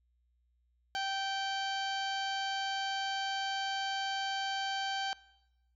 harmonic tone with a mistuned harmonic, 780 Hz, G5, 9 cents flat, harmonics 1 / 2 / 3 / 4 / 5 / 6 / 7 / 8 / 9, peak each -35 / -38 / -47 / -40 / -51 / -43 / -54 / -54 / -57 dBFS, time 0.95-5.13 s, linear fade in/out 0 ms, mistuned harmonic 6, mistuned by -42 cents, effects noise-tail reverb RT60 1.0 s tail -22 dB re dry + added 60 Hz sine -70 dBFS peak until 5.75 s

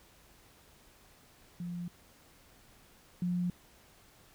sine tone pair in turn, 174.61 / 177.56 Hz, F3 / F3, 0 / +29 cents, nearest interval unison, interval 29 cents, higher second, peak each -36 / -29 dBFS, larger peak second, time 1.6-1.88 / 3.22-3.5 s, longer neither, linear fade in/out 2 ms, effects pink hiss -61 dBFS RMS until 4.34 s

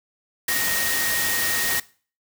sine tone in noise, 1866 Hz, A#6, 1 cent sharp, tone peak -26 dBFS, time 0.48-1.8 s, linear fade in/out 5 ms, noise white, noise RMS -24 dBFS, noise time 0.48-1.8 s, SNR -5 dB, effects noise-tail reverb RT60 0.4 s tail -20 dB re dry

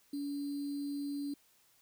sine tone with sample-and-hold, 284.8 Hz, C#4, 47 cents sharp, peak -35 dBFS, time 0.13-1.34 s, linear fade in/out 5 ms, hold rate 4410 Hz, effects white hiss -68 dBFS RMS until 1.81 s

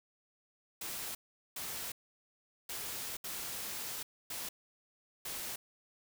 white noise bursts at uneven times, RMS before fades -41 dBFS, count 6, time 0.81-1.15 / 1.56-1.92 / 2.69-3.17 / 3.24-4.03 / 4.3-4.49 / 5.25-5.56 s, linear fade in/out 5 ms, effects none

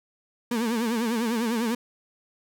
35% pulse tone with vibrato, 230 Hz, A#3, 23 cents flat, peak -22 dBFS, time 0.51-1.75 s, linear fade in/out 5 ms, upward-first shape triangle, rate 10 Hz, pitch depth 130 cents each way, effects none

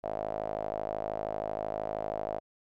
sawtooth tone with band-pass filter, 52.9 Hz, G#1, 33 cents sharp, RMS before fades -35 dBFS, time 0.03-2.4 s, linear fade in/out 20 ms, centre 650 Hz, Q 6.1, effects none

